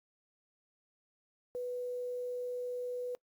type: tone with quantisation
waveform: sine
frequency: 493.9 Hz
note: B4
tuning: in tune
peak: -35 dBFS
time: 1.55-3.15 s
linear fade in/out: 0 ms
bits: 10
effects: noise-tail reverb RT60 0.1 s tail -24 dB re dry + Opus 48 kbps